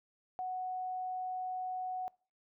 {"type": "tone", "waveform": "sine", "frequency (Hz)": 740, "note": "F#5", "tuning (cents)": 0, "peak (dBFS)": -35, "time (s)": [0.39, 2.08], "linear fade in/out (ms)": 0, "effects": ["noise-tail reverb RT60 0.4 s tail -24 dB re dry"]}